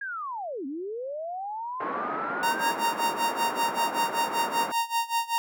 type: linear two-way sweep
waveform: sine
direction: down then up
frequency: 1661.2 to 257.3 to 1661.2 Hz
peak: -31 dBFS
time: 0.01-2.71 s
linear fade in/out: 5 ms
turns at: 0.66 s
type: band-pass noise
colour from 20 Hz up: white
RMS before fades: -33 dBFS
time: 1.8-4.72 s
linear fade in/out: 5 ms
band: 200 to 1400 Hz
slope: 24 dB/octave
type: tone with tremolo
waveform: 45% pulse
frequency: 927 Hz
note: A#5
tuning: 10 cents flat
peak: -22 dBFS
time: 2.43-5.38 s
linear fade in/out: 0 ms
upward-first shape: sine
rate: 5.2 Hz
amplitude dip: 90%
effects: none